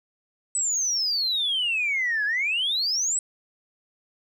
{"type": "exponential two-way sweep", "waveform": "sine", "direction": "down then up", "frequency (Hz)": [8080, 1641, 8080], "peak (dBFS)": -21, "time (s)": [0.55, 3.19], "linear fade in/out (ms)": 2, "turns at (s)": 2.25, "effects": ["tanh soft clip ceiling -18 dBFS", "10-bit"]}